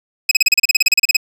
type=tone bursts; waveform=25% pulse; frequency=2541 Hz; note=D#7; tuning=36 cents sharp; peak=-4 dBFS; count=16; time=0.29-1.168 s; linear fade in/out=5 ms; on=23 ms; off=34 ms; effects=resampled to 32000 Hz + 7-bit